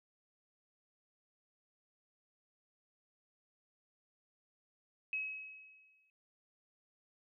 sine tone with exponential decay, 2560 Hz, D#7, 49 cents sharp, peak -33 dBFS, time 5.13-6.1 s, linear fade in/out 1 ms, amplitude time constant 210 ms, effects none

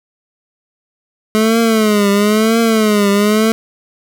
25% pulse tone with vibrato, 214.5 Hz, A3, 44 cents flat, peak -6 dBFS, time 1.35-3.52 s, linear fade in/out 0 ms, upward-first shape triangle, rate 1 Hz, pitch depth 130 cents each way, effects 8-bit

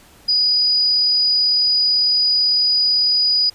sine tone, 4931 Hz, D#8, 16 cents flat, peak -13 dBFS, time 0.28-3.5 s, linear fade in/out 10 ms, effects pink hiss -48 dBFS RMS until 3.54 s + resampled to 32000 Hz

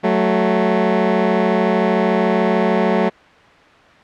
15% pulse tone pair together, 186.49 / 220 Hz, F#3 / A3, +14 / 0 cents, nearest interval minor third, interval 286 cents, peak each -10 dBFS, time 0.03-3.1 s, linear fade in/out 20 ms, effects white hiss -45 dBFS RMS until 4.03 s + low-pass 2000 Hz 12 dB/octave

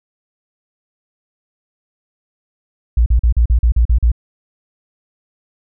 sine tone bursts, 58.27 Hz, A#1, in tune, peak -8 dBFS, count 9, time 2.97-4.117 s, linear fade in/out 5 ms, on 91 ms, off 41 ms, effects none

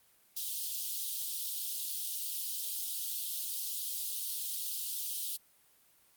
white high-pass noise, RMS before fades -37 dBFS, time 0.36-5.37 s, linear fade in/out 10 ms, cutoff 3100 Hz, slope 48 dB/octave, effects white hiss -66 dBFS RMS until 6.16 s + Opus 32 kbps

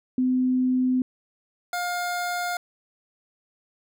sine / 25% pulse tone pair in turn, 254.9 / 708.6 Hz, C4 / F5, -45 / +25 cents, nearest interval octave + tritone, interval 1770 cents, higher second, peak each -19 / -22 dBFS, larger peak first, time 0.18-1.02 / 1.73-2.57 s, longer neither, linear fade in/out 2 ms, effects none

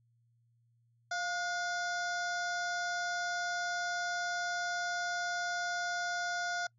harmonic tone with a mistuned harmonic, 700 Hz, F5, 4 cents sharp, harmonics 1 / 2 / 3 / 5 / 6 / 7 / 8 / 9 / 10, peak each -37 / -35 / -51 / -48 / -50 / -48 / -48 / -52 / -53 dBFS, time 1.11-6.67 s, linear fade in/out 5 ms, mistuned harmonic 2, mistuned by +56 cents, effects noise-tail reverb RT60 0.1 s tail -26 dB re dry + added 117 Hz sine -68 dBFS peak until 6.78 s

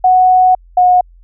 sine tone pair in turn, 739 / 725.5 Hz, F#5 / F#5, -2 / -34 cents, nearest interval unison, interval 32 cents, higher first, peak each -5 dBFS, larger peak neither, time 0.04-0.55 / 0.77-1.01 s, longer first, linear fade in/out 5 ms, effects added 43 Hz sine -39 dBFS peak until 1.23 s

